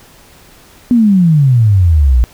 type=exponential sweep; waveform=sine; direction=down; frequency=250 to 57 Hz; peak=-5 dBFS; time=0.91-2.24 s; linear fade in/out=0 ms; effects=pink hiss -42 dBFS RMS until 2.33 s